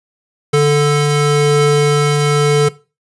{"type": "tone pair together", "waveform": "square", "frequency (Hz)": [146.23, 439.6], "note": ["D3", "A4"], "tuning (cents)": [-7, -2], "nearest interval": "octave + perfect fifth", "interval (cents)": 1905, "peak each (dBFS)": -13, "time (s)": [0.53, 2.69], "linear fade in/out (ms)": 10, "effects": ["noise-tail reverb RT60 0.3 s tail -18 dB re dry", "resampled to 24000 Hz"]}